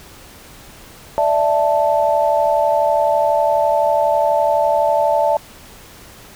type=chord; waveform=sine; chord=D suspended second; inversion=none; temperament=equal; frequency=587.3 / 659.3 / 880 Hz; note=D5 / E5 / A5; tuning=0 / 0 / 0 cents; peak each=-17 dBFS; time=1.18-5.37 s; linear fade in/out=0 ms; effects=pink hiss -41 dBFS RMS until 6.35 s